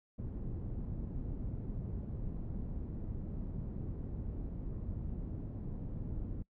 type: low-pass noise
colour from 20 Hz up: pink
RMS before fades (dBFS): -40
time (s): 0.18-6.43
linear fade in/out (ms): 10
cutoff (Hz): 230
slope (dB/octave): 12
effects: noise-tail reverb RT60 0.1 s tail -23 dB re dry